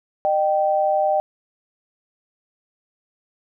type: tone pair together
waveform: sine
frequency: 609.3 / 778 Hz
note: D#5 / G5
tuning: -36 / -13 cents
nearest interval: major third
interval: 423 cents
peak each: -19 dBFS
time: 0.25-1.2 s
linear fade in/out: 0 ms
effects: none